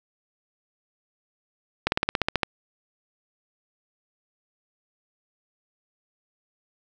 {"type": "slowing click train", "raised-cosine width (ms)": 0.3, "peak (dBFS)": -5, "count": 10, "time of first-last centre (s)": [1.87, 2.432], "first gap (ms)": 51, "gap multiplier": 1.05, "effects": []}